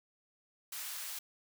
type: high-pass noise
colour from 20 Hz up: white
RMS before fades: -42 dBFS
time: 0.72-1.19 s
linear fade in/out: 5 ms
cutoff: 1100 Hz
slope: 12 dB/octave
effects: none